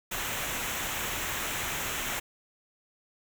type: noise with comb filter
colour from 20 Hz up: pink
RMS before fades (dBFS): -33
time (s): 0.11-2.2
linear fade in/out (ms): 10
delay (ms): 0.21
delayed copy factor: -0.6
effects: none